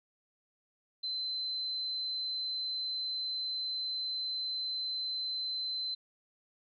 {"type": "tone", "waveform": "sine", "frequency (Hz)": 4065, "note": "B7", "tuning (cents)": 49, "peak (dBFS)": -33, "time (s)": [1.03, 5.95], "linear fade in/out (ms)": 10, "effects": []}